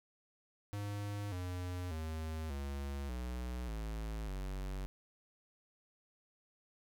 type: tone with pitch steps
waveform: square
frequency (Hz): 102.3 / 90.09 / 79.34 / 69.87 / 61.53 / 54.19 / 47.72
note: G#2 / F#2 / D#2 / C#2 / B1 / A1 / G1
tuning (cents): -26 / -46 / +34 / +14 / -6 / -26 / -46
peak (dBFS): -39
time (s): 0.73-4.86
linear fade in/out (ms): 0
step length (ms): 590
effects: none